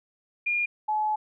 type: tone pair in turn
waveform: sine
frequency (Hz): 2418 / 854.9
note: D7 / G#5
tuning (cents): +50 / +50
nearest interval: octave + tritone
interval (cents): 1800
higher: first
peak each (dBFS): -23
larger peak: neither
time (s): 0.46-0.66 / 0.88-1.16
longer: second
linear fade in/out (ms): 10
effects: none